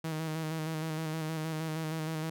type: tone with vibrato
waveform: sawtooth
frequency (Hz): 158.5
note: D#3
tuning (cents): +32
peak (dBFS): -29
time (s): 0.04-2.3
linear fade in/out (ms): 5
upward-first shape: square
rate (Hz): 6.4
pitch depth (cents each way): 29
effects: none

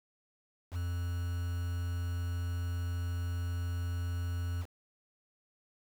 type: tone with quantisation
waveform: triangle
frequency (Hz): 87.31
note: F2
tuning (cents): 0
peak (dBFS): -30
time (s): 0.71-4.66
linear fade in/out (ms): 50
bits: 8
effects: none

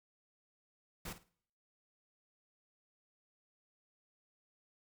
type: noise with echo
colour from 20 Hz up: pink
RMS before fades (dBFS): -44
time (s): 1.05-1.13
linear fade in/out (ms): 5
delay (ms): 53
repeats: 3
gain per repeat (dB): -12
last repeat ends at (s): 1.289
effects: noise-tail reverb RT60 0.7 s tail -25 dB re dry

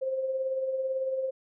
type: tone with tremolo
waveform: sine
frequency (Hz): 527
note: C5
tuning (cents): +12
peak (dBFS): -25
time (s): 0.01-1.31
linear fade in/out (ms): 20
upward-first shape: triangle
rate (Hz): 18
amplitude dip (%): 50
effects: none

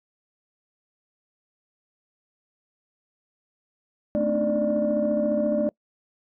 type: tone cluster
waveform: sine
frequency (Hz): 220.7 / 255 / 289.2 / 303.7 / 593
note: A3 / C4 / D4 / D#4 / D5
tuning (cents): +5 / -44 / -27 / -42 / +17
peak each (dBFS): -25 / -31 / -30 / -31 / -22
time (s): 4.15-5.69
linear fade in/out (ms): 0
effects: noise-tail reverb RT60 0.1 s tail -25 dB re dry + tanh soft clip ceiling -14 dBFS

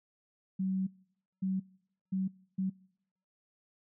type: tone bursts at uneven times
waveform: sine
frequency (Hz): 189.4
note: F#3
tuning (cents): +41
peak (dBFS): -29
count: 4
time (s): 0.59-0.87 / 1.42-1.6 / 2.12-2.28 / 2.58-2.7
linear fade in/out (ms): 10
effects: noise-tail reverb RT60 0.8 s tail -25 dB re dry

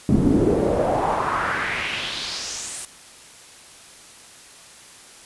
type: noise with band-pass filter sweep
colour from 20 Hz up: brown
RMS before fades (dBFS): -22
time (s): 0.09-2.85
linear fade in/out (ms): 0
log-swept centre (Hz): 210 to 9700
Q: 2.8
effects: white hiss -45 dBFS RMS until 5.25 s + resampled to 24000 Hz

